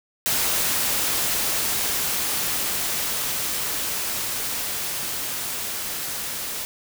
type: noise with level ramp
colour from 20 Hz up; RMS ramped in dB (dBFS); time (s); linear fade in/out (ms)
white; -22 to -30; 0.26-6.65; 0
effects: none